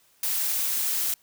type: noise with amplitude modulation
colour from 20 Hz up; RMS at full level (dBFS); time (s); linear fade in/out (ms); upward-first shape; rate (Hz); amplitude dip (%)
blue; -24; 0.23-1.14; 2; sine; 240; 50
effects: white hiss -62 dBFS RMS until 1.22 s